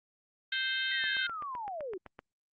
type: harmonic tone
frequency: 523 Hz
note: C5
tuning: 1 cent flat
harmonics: 3 / 4 / 5 / 6 / 7 / 8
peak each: -33 / -39 / -42 / -36 / -38 / -46 dBFS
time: 0.52-1.27 s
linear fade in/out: 5 ms
type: linear sweep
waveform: sine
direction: down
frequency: 1972 to 341.4 Hz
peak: -36 dBFS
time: 0.91-1.98 s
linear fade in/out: 10 ms
type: click train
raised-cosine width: 0.5 ms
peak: -30 dBFS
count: 10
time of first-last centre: 1.04-2.191 s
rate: 7.82 Hz
effects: Opus 32 kbps